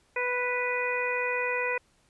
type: harmonic tone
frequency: 493.9 Hz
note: B4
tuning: in tune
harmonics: 1 / 2 / 3 / 4 / 5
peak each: -31 / -34 / -36 / -32 / -32 dBFS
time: 0.16-1.78 s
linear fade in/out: 5 ms
effects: pink hiss -66 dBFS RMS until 2.09 s + resampled to 24000 Hz